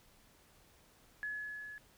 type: tone with level ramp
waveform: sine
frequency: 1700 Hz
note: G#6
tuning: 40 cents sharp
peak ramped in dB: -36 to -46 dBFS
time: 1.23-1.78 s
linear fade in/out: 0 ms
effects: pink hiss -65 dBFS RMS until 1.97 s